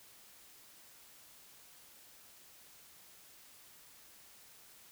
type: silence
effects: white hiss -59 dBFS RMS until 4.91 s